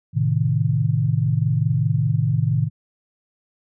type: chord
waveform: sine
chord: A diminished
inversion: none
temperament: equal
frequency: 110 / 130.81 / 155.56 Hz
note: A2 / C3 / Eb3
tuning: 0 / 0 / 0 cents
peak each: -21 dBFS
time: 0.13-2.7 s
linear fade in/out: 50 ms
effects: none